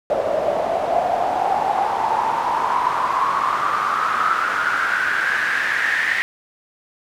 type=noise with band-pass filter sweep; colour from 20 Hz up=pink; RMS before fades=-20 dBFS; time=0.1-6.22 s; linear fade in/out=0 ms; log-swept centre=590 to 1900 Hz; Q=7.9; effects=none